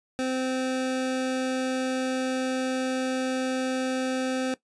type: tone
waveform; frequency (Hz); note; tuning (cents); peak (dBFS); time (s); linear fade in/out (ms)
25% pulse; 259; C4; -17; -22; 0.19-4.54; 0
effects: noise-tail reverb RT60 0.1 s tail -18 dB re dry + resampled to 22050 Hz